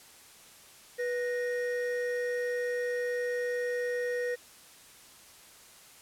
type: tone pair together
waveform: triangle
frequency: 489.8 / 1864.7 Hz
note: B4 / A#6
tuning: -14 / 0 cents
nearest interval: octave + major seventh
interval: 2314 cents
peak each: -28 / -35 dBFS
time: 0.98-4.36 s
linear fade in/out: 20 ms
effects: white hiss -54 dBFS RMS until 6.01 s + low-pass 12000 Hz 12 dB/octave

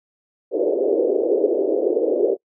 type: band-pass noise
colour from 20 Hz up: pink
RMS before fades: -19 dBFS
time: 0.51-2.37 s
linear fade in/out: 50 ms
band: 340 to 550 Hz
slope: 48 dB/octave
effects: noise-tail reverb RT60 0.1 s tail -25 dB re dry

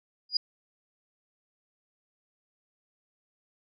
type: tone with exponential growth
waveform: sine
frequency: 4887 Hz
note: D#8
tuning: 32 cents flat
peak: -18 dBFS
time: 0.29-0.37 s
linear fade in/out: 5 ms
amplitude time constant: 16 ms
effects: none

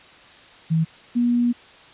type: tone pair in turn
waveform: sine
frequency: 161.6 / 240.7 Hz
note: E3 / B3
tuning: -34 / -44 cents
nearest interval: perfect fifth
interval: 690 cents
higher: second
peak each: -16 dBFS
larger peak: neither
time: 0.7-0.85 / 1.15-1.53 s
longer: second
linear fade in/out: 20 ms
effects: white hiss -47 dBFS RMS until 1.93 s + resampled to 8000 Hz

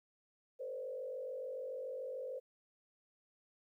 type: tone with frequency modulation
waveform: sine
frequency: 520 Hz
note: C5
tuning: 11 cents flat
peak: -40 dBFS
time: 0.59-2.4 s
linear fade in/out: 20 ms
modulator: 46.9 Hz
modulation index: 1
effects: 13-bit

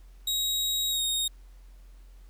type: tone with pitch glide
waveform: sawtooth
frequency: 3805 to 3725 Hz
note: A#7 to A#7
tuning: +35 to -2 cents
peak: -23 dBFS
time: 0.27-1.28 s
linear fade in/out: 5 ms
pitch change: -37 cents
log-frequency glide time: 0.89-1.02 s
effects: added 44 Hz sine -47 dBFS peak until 2.29 s + pink hiss -65 dBFS RMS until 2.29 s

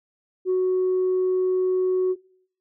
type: tone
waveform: sine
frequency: 370 Hz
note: F#4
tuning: in tune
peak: -17 dBFS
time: 0.45-2.16 s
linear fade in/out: 50 ms
effects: noise-tail reverb RT60 0.7 s tail -25 dB re dry + tanh soft clip ceiling -16 dBFS

